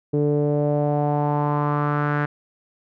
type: tone with low-pass filter sweep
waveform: sawtooth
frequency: 146.83 Hz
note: D3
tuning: in tune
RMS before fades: -21 dBFS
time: 0.13-2.26 s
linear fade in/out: 10 ms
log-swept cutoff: 410 to 1600 Hz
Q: 3.7
effects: none